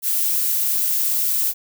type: noise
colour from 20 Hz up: violet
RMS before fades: -20 dBFS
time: 0.02-1.54 s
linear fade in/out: 50 ms
effects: none